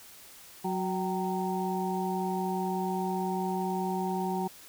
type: harmonic tone with a mistuned harmonic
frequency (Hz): 185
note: F#3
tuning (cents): 0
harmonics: 1 / 2 / 4 / 5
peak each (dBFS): -32 / -34 / -34 / -36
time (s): 0.64-4.48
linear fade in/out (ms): 10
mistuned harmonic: 4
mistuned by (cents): +62
effects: white hiss -51 dBFS RMS until 4.68 s